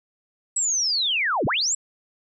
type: linear two-way sweep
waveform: sine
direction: down then up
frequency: 7910 to 82.1 to 7910 Hz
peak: -20 dBFS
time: 0.56-1.75 s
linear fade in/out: 5 ms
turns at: 1.46 s
effects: none